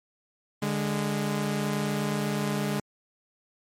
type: tone pair together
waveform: sawtooth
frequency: 146.83 / 206.1 Hz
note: D3 / G#3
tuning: 0 / -13 cents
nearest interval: tritone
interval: 587 cents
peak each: -26 / -24 dBFS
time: 0.62-2.8 s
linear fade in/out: 5 ms
effects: MP3 64 kbps